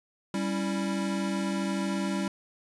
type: chord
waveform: square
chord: C# diminished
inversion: second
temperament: equal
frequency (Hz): 196 / 277.2 / 329.6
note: G3 / C#4 / E4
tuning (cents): 0 / 0 / 0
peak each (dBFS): -30 / -36 / -35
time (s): 0.34-2.28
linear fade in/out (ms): 2
effects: resampled to 24000 Hz + 10-bit